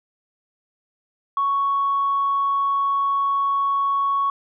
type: tone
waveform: sine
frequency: 1111 Hz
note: C#6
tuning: 4 cents sharp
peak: -17 dBFS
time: 1.37-4.3 s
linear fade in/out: 2 ms
effects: tanh soft clip ceiling -13 dBFS